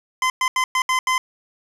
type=tone bursts at uneven times; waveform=25% pulse; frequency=1030 Hz; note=C6; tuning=28 cents flat; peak=-13 dBFS; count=6; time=0.22-0.3 / 0.41-0.48 / 0.56-0.64 / 0.75-0.82 / 0.89-0.99 / 1.07-1.18 s; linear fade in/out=2 ms; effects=low-pass 9000 Hz 12 dB/octave + 7-bit